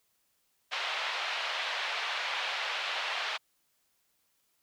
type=band-pass noise; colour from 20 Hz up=white; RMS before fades=-34 dBFS; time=0.71-3.38 s; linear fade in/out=20 ms; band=630 to 3600 Hz; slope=24 dB/octave; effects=white hiss -74 dBFS RMS until 4.62 s